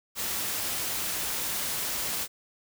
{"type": "noise", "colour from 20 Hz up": "white", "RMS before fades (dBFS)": -31, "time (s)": [0.15, 2.28], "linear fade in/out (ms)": 50, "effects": []}